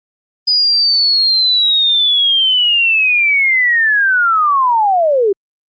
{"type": "linear sweep", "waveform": "sine", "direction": "down", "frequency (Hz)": [4978, 376.8], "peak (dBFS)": -9, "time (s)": [0.47, 5.33], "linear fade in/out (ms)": 10, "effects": ["Opus 24 kbps"]}